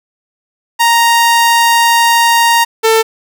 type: tone pair in turn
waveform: sawtooth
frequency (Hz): 932.3 / 446.3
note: A#5 / A4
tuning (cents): 0 / +25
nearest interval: octave + minor second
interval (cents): 1275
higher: first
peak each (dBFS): -3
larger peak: neither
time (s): 0.79-2.65 / 2.83-3.03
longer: first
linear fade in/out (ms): 20
effects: none